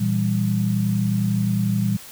sine chord, E diminished, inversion second, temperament equal, 116.54 / 164.81 / 196 Hz, Bb2 / E3 / G3, 0 / 0 / 0 cents, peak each -22 / -26 / -21 dBFS, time 0-1.97 s, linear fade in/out 10 ms, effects white hiss -41 dBFS RMS until 2.11 s

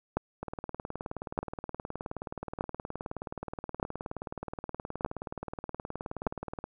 two click trains, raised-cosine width 1 ms, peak -13 / -22 dBFS, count 6 / 119, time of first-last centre 0.17-6.268 / 0.43-6.641 s, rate 0.82 / 19 Hz, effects none

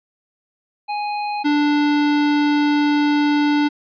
square tone pair in turn, 830.6 / 293.7 Hz, G#5 / D4, 0 / 0 cents, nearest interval octave + tritone, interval 1800 cents, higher first, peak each -22 / -15 dBFS, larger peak second, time 0.88-1.44 / 1.44-3.69 s, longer second, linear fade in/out 20 ms, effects resampled to 11025 Hz

